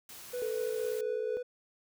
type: noise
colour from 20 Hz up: white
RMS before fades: -48 dBFS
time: 0.09-1.01 s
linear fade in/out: 2 ms
type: tone with tremolo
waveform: triangle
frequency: 493.9 Hz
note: B4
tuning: in tune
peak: -31 dBFS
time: 0.33-1.43 s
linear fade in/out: 10 ms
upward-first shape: sine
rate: 4.2 Hz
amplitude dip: 30%
type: tone with pitch glide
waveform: sine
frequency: 440 to 434.7 Hz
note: A4 to A4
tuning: 0 to -21 cents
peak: -33 dBFS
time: 0.42-1.37 s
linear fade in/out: 0 ms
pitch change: -21 cents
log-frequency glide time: 0.74-0.85 s
effects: none